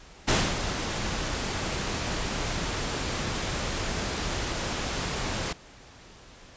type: noise with ADSR envelope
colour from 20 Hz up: pink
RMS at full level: -21 dBFS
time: 0.27-5.53 s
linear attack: 21 ms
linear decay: 250 ms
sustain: -9 dB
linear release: 7 ms
effects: pink hiss -50 dBFS RMS until 6.56 s + resampled to 16000 Hz